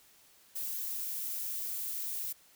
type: noise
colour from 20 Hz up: violet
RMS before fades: -37 dBFS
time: 0.55-2.33 s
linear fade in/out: 10 ms
effects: white hiss -62 dBFS RMS until 2.55 s